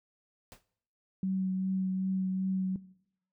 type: noise with exponential decay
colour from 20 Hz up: pink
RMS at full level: -47 dBFS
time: 0.52-0.65 s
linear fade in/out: 0 ms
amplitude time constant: 27 ms
type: tone with vibrato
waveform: sine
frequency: 188.6 Hz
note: F#3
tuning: 33 cents sharp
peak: -28 dBFS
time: 1.23-2.76 s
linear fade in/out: 2 ms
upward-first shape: triangle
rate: 2.6 Hz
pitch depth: 14 cents each way
effects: noise-tail reverb RT60 0.7 s tail -19 dB re dry